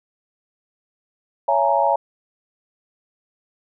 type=chord; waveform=sine; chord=A# half-diminished seventh; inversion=first; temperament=just; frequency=559.4 / 671.3 / 839.1 / 932.3 Hz; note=C#5 / E5 / G#5 / A#5; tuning=+16 / +31 / +18 / 0 cents; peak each=-21 / -21 / -20 / -20 dBFS; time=1.48-1.96 s; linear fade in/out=5 ms; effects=none